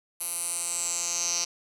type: tone with band-pass filter sweep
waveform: 10% pulse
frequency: 172.3 Hz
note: F3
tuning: 23 cents flat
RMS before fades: -30 dBFS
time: 0.2-1.45 s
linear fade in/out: 10 ms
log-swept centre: 11000 to 5600 Hz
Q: 5.6
effects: none